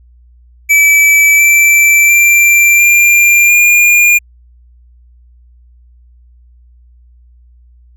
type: tone with pitch steps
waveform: square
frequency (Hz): 2306 / 2333 / 2360 / 2387 / 2415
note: D7 / D7 / D7 / D7 / D7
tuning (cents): -32 / -12 / +8 / +28 / +48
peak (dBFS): -5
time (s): 0.69-4.19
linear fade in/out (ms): 20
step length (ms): 700
effects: added 60 Hz sine -40 dBFS peak until 7.96 s